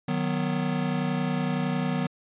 square chord, B major, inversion first, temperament just, 154.34 / 185.21 / 246.9 Hz, D#3 / F#3 / B3, -14 / +2 / 0 cents, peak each -30 dBFS, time 0.08-2.07 s, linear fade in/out 5 ms, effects resampled to 8000 Hz

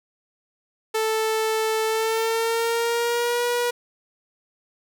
sawtooth tone with pitch glide, 440 to 482.6 Hz, A4 to B4, 0 to -40 cents, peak -17 dBFS, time 0.94-3.71 s, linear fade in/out 10 ms, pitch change +160 cents, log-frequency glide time 1.85-3.44 s, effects none

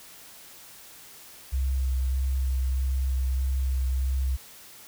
sine tone with vibrato, 65.41 Hz, C2, in tune, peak -22 dBFS, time 1.52-4.37 s, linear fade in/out 20 ms, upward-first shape sine, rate 1.6 Hz, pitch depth 17 cents each way, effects tanh soft clip ceiling -18 dBFS + white hiss -48 dBFS RMS until 4.87 s

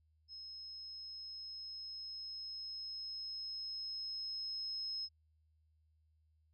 sine tone with level ramp, 5160 Hz, E8, 38 cents flat, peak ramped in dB -47 to -38 dBFS, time 0.28-5.09 s, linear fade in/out 50 ms, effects added 78 Hz sine -70 dBFS peak until 6.53 s

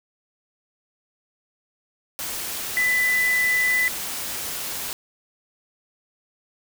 sine tone in noise, 1996 Hz, B6, 18 cents sharp, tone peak -18 dBFS, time 2.77-3.88 s, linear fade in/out 0 ms, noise white, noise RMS -30 dBFS, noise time 2.19-4.93 s, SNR +9 dB, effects none

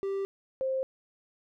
triangle / sine tone pair in turn, 392 / 527.4 Hz, G4 / C5, 0 / +14 cents, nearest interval perfect fourth, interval 514 cents, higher second, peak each -27 dBFS, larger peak neither, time 0.03-0.25 / 0.61-0.83 s, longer neither, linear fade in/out 0 ms, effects none

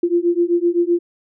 sine beating tone pair, 342.1 / 349.9 Hz, F4 / F4, -36 / +3 cents, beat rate 7.8 Hz, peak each -17 dBFS, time 0.03-0.99 s, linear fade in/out 5 ms, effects none

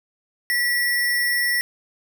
sine tone with sample-and-hold, 1941 Hz, B6, 31 cents flat, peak -18 dBFS, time 0.5-1.61 s, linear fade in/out 0 ms, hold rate 7350 Hz, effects none

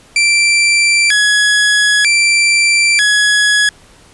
sawtooth tone with vibrato, 1986 Hz, B6, 9 cents sharp, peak -5 dBFS, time 0.16-3.69 s, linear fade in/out 2 ms, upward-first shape square, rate 0.53 Hz, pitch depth 290 cents each way, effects pink hiss -44 dBFS RMS until 4.13 s + resampled to 24000 Hz

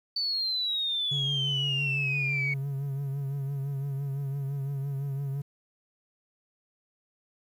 sine exponential sweep, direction down, 4550 to 2217 Hz, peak -26 dBFS, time 0.16-2.54 s, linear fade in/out 5 ms
triangle tone with vibrato, 138.59 Hz, C#3, in tune, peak -27 dBFS, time 1.11-5.42 s, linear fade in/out 10 ms, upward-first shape triangle, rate 5.9 Hz, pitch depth 54 cents each way
effects tanh soft clip ceiling -19 dBFS + 10-bit

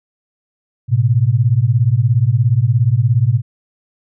sine beating tone pair, 110 / 127 Hz, A2 / B2, 0 / +49 cents, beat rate 17 Hz, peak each -13 dBFS, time 0.88-3.42 s, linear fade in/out 50 ms, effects none

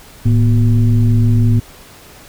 sine tone with frequency modulation, 109.2 Hz, A2, 13 cents flat, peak -8 dBFS, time 0.25-1.6 s, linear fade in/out 10 ms, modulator 132 Hz, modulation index 0.73, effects pink hiss -40 dBFS RMS until 2.28 s

